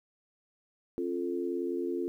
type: chord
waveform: sine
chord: Db augmented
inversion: none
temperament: equal with one note detuned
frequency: 270.9 / 349.2 / 440 Hz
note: Db4 / F4 / A4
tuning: -40 / 0 / 0 cents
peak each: -36 / -32 / -37 dBFS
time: 0.98-2.08 s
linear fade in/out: 0 ms
effects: 11-bit